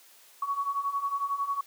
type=beating tone pair; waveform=sine; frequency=1113 / 1124 Hz; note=C#6 / C#6; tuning=+7 / +24 cents; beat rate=11 Hz; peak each=-33 / -29 dBFS; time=0.42-1.61 s; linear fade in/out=5 ms; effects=white hiss -56 dBFS RMS until 1.66 s + high-pass 400 Hz 12 dB/octave

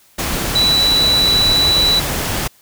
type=tone in noise; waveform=sine; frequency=3951 Hz; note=B7; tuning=in tune; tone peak=-11 dBFS; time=0.55-2 s; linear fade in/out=10 ms; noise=pink; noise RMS=-20 dBFS; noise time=0.18-2.48 s; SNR=+6 dB; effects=white hiss -51 dBFS RMS until 2.61 s

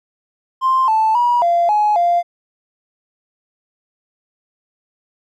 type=tone with pitch steps; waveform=triangle; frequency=1048 / 878 / 965 / 689 / 841 / 695 Hz; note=C6 / A5 / B5 / F5 / G#5 / F5; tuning=+2 / -4 / -40 / -24 / +22 / -9 cents; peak=-8 dBFS; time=0.61-2.23 s; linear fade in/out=50 ms; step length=270 ms; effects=tanh soft clip ceiling -9 dBFS

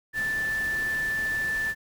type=tone in noise; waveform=sine; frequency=1760 Hz; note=A6; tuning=in tune; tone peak=-25 dBFS; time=0.13-1.75 s; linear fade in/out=50 ms; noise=pink; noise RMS=-40 dBFS; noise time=0.13-1.75 s; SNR=+12 dB; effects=none

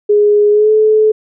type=tone with pitch glide; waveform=sine; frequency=415.4 to 431.8 Hz; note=G#4 to A4; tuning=0 to -33 cents; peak=-6 dBFS; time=0.09-1.12 s; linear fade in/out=10 ms; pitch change=+67 cents; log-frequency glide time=0.51-0.71 s; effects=none

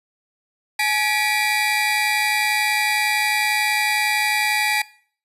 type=tone cluster; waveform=35% pulse; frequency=844 / 1945 / 2307 / 2418 Hz; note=G#5 / B6 / D7 / D7; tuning=+28 / -27 / -31 / +50 cents; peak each=-22 dBFS; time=0.79-4.82 s; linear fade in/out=5 ms; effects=noise-tail reverb RT60 0.5 s tail -20 dB re dry + resampled to 32000 Hz

